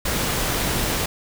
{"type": "noise", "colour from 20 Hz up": "pink", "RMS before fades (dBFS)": -23, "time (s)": [0.05, 1.06], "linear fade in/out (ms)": 5, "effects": []}